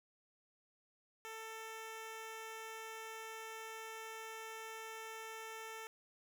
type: tone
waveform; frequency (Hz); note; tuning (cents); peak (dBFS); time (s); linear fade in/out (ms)
10% pulse; 444.5; A4; +18; -38; 1.25-5.87; 0
effects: none